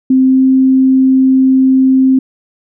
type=tone with pitch glide; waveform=sine; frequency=261.1 to 262.8 Hz; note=C4 to C4; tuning=-3 to +8 cents; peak=-5 dBFS; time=0.1-2.19 s; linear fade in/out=5 ms; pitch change=+11 cents; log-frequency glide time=0.24-0.43 s; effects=none